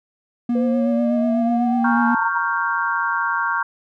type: tone with vibrato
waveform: triangle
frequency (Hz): 236.6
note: A#3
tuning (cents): +26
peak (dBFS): -15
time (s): 0.49-2.15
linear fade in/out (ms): 5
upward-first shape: sine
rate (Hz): 8.1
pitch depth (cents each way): 26
type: exponential sweep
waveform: sine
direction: up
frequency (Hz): 500 to 952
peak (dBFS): -22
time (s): 0.55-2.38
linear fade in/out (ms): 5
type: chord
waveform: sine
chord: G half-diminished seventh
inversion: first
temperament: equal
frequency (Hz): 932.3 / 1108.7 / 1396.9 / 1568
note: Bb5 / Db6 / F6 / G6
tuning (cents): 0 / 0 / 0 / 0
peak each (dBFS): -24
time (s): 1.84-3.63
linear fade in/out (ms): 5
effects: none